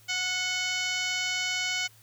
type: harmonic tone with a mistuned harmonic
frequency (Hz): 733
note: F#5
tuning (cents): -16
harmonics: 1 / 2 / 3 / 4 / 5 / 6 / 7 / 8 / 9 / 10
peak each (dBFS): -43 / -36 / -31 / -33 / -42 / -38 / -39 / -40 / -40 / -42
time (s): 0.08-1.88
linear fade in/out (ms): 20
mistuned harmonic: 4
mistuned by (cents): +42
effects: added 110 Hz sine -58 dBFS peak until 2.02 s + white hiss -58 dBFS RMS until 2.02 s